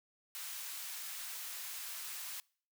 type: high-pass noise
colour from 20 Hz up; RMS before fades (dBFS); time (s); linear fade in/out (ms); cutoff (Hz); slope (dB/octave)
white; -44; 0.35-2.4; 0; 1100; 12
effects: noise-tail reverb RT60 0.5 s tail -25 dB re dry